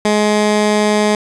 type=tone; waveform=15% pulse; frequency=210.5 Hz; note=G#3; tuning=24 cents sharp; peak=-5 dBFS; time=0.05-1.15 s; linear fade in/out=2 ms; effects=resampled to 22050 Hz + 7-bit